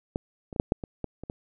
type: clicks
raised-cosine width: 2 ms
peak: -14 / -25 / -23 / -6 / -8 / -21 / -17 / -25 / -21 dBFS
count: 9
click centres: 0.159 / 0.528 / 0.562 / 0.599 / 0.721 / 0.838 / 1.043 / 1.236 / 1.299 s
effects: none